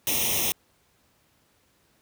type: noise with comb filter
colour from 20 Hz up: white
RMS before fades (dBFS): -25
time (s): 0.07-0.52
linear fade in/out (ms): 0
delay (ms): 0.33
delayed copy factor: +0.9
effects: pink hiss -65 dBFS RMS until 2.01 s + high-pass 60 Hz 12 dB/octave